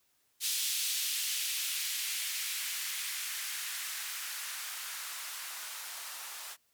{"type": "noise with band-pass filter sweep", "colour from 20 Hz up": "violet", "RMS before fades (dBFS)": -37, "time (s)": [0.4, 6.57], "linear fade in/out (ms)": 50, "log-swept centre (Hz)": [3400, 890], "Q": 1.3, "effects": ["white hiss -73 dBFS RMS until 6.73 s"]}